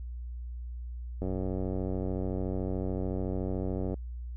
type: click train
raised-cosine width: 2 ms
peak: -21 dBFS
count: 256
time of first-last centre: 1.22-3.941 s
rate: 93.7 Hz
effects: added 60 Hz sine -36 dBFS peak until 4.36 s